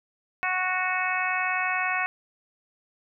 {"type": "harmonic tone", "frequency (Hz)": 368.8, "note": "F#4", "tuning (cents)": -6, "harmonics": [2, 3, 4, 5, 6, 7], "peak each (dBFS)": [-31, -31, -31, -31, -31, -31], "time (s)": [0.43, 2.06], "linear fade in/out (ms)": 0, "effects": []}